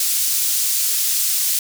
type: high-pass noise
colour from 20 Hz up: pink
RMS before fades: -19 dBFS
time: 0-1.59 s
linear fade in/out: 2 ms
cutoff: 6100 Hz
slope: 12 dB/octave
effects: none